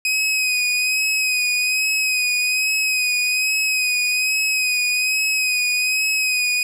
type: tone with vibrato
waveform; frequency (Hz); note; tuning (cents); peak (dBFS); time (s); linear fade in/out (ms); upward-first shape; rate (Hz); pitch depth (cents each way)
sawtooth; 2514; D#7; +17; -14; 0.05-6.63; 2; sine; 1.2; 34
effects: low-pass 12000 Hz 12 dB/octave + 9-bit